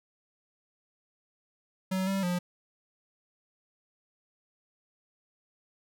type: tone with pitch steps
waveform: square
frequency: 188.2 / 194.3 / 177.7 Hz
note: F#3 / G3 / F3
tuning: +30 / -15 / +30 cents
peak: -28 dBFS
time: 1.91-2.39 s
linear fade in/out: 10 ms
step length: 160 ms
effects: none